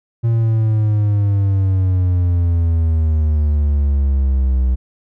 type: exponential sweep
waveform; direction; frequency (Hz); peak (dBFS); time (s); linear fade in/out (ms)
triangle; down; 116.54 to 62.6; -10; 0.23-4.76; 20
effects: none